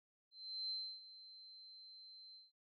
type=tone with ADSR envelope; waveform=sine; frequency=4100 Hz; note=C8; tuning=36 cents flat; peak=-39 dBFS; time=0.31-2.52 s; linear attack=390 ms; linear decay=300 ms; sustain=-16 dB; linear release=170 ms; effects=none